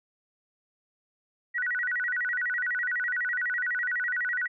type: tone with vibrato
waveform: sine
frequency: 1689 Hz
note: G#6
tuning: 29 cents sharp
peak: -26 dBFS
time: 1.54-4.48 s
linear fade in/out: 20 ms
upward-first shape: square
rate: 12 Hz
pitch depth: 220 cents each way
effects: none